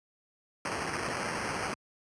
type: noise with sample-and-hold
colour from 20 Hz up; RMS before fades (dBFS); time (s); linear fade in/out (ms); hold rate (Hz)
violet; -34; 0.65-1.74; 2; 3675
effects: high-pass 80 Hz 12 dB/octave + resampled to 22050 Hz